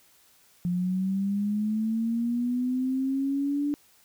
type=linear sweep; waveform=sine; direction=up; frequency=174.61 to 292.3 Hz; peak=-24 dBFS; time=0.65-3.74 s; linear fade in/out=0 ms; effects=white hiss -60 dBFS RMS until 4.04 s